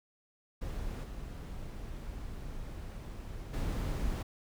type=noise with level steps; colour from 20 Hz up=brown; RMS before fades=-38 / -42 / -33 dBFS; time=0.61-4.23 s; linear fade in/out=10 ms; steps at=1.03 / 3.53 s; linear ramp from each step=10 ms; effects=none